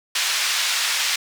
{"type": "band-pass noise", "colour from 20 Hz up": "white", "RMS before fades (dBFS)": -22, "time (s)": [0.15, 1.16], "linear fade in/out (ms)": 5, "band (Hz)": [1400, 5200], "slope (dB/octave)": 12, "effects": []}